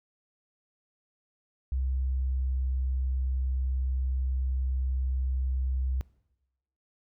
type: tone with pitch glide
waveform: sine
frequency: 65.2 to 64.79 Hz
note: C2 to C2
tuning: -5 to -16 cents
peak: -26 dBFS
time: 1.72-6.01 s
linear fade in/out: 0 ms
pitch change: -11 cents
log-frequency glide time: 1.96-2.61 s
effects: noise-tail reverb RT60 0.9 s tail -21 dB re dry